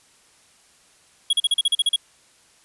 square tone bursts, 3322 Hz, G#7, in tune, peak -16 dBFS, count 10, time 1.3-1.961 s, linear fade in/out 5 ms, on 31 ms, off 39 ms, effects white hiss -56 dBFS RMS until 2.64 s + resampled to 24000 Hz

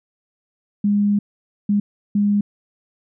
sine tone bursts at uneven times, 204.6 Hz, G#3, 26 cents flat, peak -14 dBFS, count 3, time 0.84-1.19 / 1.69-1.8 / 2.15-2.41 s, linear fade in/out 5 ms, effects none

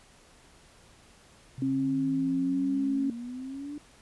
sine exponential sweep, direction up, 128.8 to 297.5 Hz, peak -35 dBFS, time 1.58-3.78 s, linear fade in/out 2 ms
sine tone with pitch glide, 268.5 to 273.7 Hz, C4 to C#4, +45 to -22 cents, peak -25 dBFS, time 1.62-3.1 s, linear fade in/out 2 ms, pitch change +33 cents, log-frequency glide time 2.39-2.62 s
effects pink hiss -57 dBFS RMS until 4.01 s + resampled to 24000 Hz

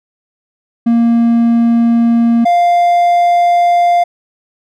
triangle tone pair in turn, 233.1 / 698.5 Hz, A#3 / F5, 0 / 0 cents, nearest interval octave + perfect fifth, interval 1900 cents, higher second, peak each -5 dBFS, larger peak neither, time 0.86-2.45 / 2.45-4.04 s, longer neither, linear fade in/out 10 ms, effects none

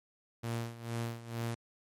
sawtooth tone with tremolo, 116.54 Hz, A#2, in tune, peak -29 dBFS, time 0.43-1.55 s, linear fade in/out 10 ms, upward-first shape sine, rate 2.2 Hz, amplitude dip 80%, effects MP3 64 kbps

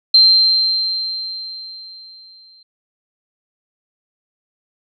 sine tone with exponential decay, 4141 Hz, C8, 19 cents flat, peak -5 dBFS, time 0.14-2.63 s, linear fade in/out 5 ms, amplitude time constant 540 ms, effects none

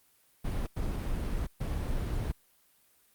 brown noise bursts at uneven times, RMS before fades -32 dBFS, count 3, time 0.44-0.67 / 0.76-1.47 / 1.6-2.32 s, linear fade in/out 10 ms, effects white hiss -66 dBFS RMS until 3.14 s + Opus 32 kbps

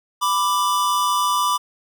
square tone pair together, 991 / 1177.1 Hz, B5 / D6, +6 / +4 cents, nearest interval minor third, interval 298 cents, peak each -22 / -20 dBFS, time 0.21-1.58 s, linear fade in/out 20 ms, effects none

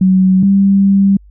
sine tone pair in turn, 187.6 / 196.72 Hz, F#3 / G3, +24 / +6 cents, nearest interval minor second, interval 82 cents, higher second, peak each -6 dBFS, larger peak neither, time 0.01-0.43 / 0.43-1.17 s, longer second, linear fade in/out 5 ms, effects added 50 Hz sine -38 dBFS peak until 1.3 s

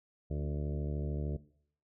harmonic tone with a mistuned harmonic, 73.42 Hz, D2, in tune, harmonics 1 / 2 / 3 / 4 / 5 / 6 / 7 / 8 / 9, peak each -35 / -37 / -46 / -47 / -46 / -47 / -54 / -50 / -54 dBFS, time 0.3-1.37 s, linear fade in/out 10 ms, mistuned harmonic 4, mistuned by +19 cents, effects noise-tail reverb RT60 0.6 s tail -19 dB re dry

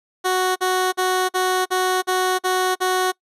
15% pulse tone bursts, 370 Hz, F#4, in tune, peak -11 dBFS, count 8, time 0.24-3.122 s, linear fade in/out 20 ms, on 320 ms, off 46 ms, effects noise-tail reverb RT60 0.1 s tail -24 dB re dry + resampled to 32000 Hz

